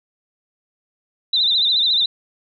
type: tone with vibrato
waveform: sine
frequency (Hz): 3794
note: A#7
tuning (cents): +30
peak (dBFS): -14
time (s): 1.33-2.06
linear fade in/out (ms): 5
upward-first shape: sine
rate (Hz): 14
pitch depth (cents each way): 110
effects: none